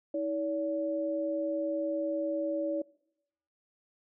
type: tone pair together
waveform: sine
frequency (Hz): 320 / 570.2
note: D#4 / C#5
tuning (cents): +49 / +49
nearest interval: minor seventh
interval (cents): 1000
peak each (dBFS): -33 / -31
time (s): 0.14-2.82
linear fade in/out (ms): 5
effects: noise-tail reverb RT60 0.8 s tail -23 dB re dry